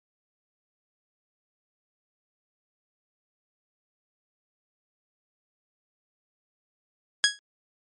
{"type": "tone with exponential decay", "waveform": "15% pulse", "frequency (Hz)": 1661.2, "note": "G#6", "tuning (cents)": 0, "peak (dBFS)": -7, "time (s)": [7.24, 7.39], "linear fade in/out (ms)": 0, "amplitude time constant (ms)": 31, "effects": ["MP3 48 kbps"]}